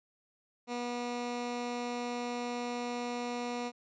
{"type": "tone", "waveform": "15% pulse", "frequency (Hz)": 242.3, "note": "B3", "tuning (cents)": -33, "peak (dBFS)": -28, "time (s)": [0.67, 3.72], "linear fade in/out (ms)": 50, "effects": ["resampled to 16000 Hz"]}